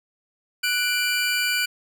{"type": "tone pair together", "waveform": "25% pulse", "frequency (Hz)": [1480, 2360], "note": ["F#6", "D7"], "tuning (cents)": [0, 8], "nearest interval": "minor sixth", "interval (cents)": 808, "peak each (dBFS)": [-20, -20], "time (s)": [0.63, 1.66], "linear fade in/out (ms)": 10, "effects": []}